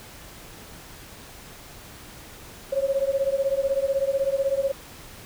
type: beating tone pair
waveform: sine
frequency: 539 / 555 Hz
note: C#5 / C#5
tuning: -49 / +2 cents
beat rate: 16 Hz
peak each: -24 dBFS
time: 2.72-4.72 s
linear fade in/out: 10 ms
effects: pink hiss -44 dBFS RMS until 5.25 s